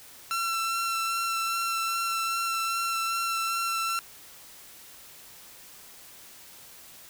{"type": "tone with vibrato", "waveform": "sawtooth", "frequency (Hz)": 1349, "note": "E6", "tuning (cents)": 40, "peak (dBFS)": -23, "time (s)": [0.31, 3.99], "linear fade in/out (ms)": 0, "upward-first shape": "sine", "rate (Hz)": 2.5, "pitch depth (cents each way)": 13, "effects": ["white hiss -49 dBFS RMS until 7.09 s"]}